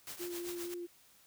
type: noise with tremolo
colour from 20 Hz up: white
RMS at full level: -43 dBFS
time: 0.07-0.74 s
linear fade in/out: 0 ms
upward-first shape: triangle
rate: 7.7 Hz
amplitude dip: 75%
type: tone with vibrato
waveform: sine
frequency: 349.2 Hz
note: F4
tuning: in tune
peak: -39 dBFS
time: 0.19-0.87 s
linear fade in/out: 20 ms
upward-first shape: triangle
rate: 4.1 Hz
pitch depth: 19 cents each way
effects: white hiss -64 dBFS RMS until 1.26 s